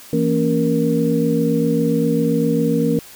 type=tone cluster; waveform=sine; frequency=165.4 / 230.5 / 278 / 469.1 Hz; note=E3 / A#3 / C#4 / A#4; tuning=+6 / -19 / +5 / +11 cents; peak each=-20 dBFS; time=0.13-2.99 s; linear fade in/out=2 ms; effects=white hiss -41 dBFS RMS until 3.15 s